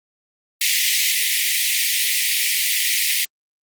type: high-pass noise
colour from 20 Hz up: pink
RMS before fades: -19 dBFS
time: 0.61-3.25 s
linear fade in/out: 5 ms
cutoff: 1900 Hz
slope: 96 dB/octave
effects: Opus 24 kbps